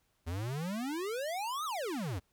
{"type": "exponential two-way sweep", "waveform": "square", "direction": "up then down", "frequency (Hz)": [79, 1318.5, 79], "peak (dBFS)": -35, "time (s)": [0.26, 2.2], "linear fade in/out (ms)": 20, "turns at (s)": 1.65, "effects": ["pink hiss -75 dBFS RMS until 2.32 s"]}